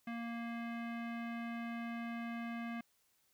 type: tone with low-pass filter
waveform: square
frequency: 233.1 Hz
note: A#3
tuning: in tune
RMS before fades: -42 dBFS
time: 0.07-2.81 s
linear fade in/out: 5 ms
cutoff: 2200 Hz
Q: 2.3
effects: white hiss -75 dBFS RMS until 3.33 s